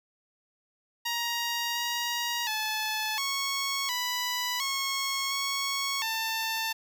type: tone with pitch steps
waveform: 10% pulse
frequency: 942 / 949 / 865 / 1103 / 988 / 1093 / 1105 / 893 Hz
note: A#5 / A#5 / A5 / C#6 / B5 / C#6 / C#6 / A5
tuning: +18 / +31 / -30 / -9 / 0 / -25 / -6 / +25 cents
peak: -20 dBFS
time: 1.05-6.73 s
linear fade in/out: 10 ms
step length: 710 ms
effects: none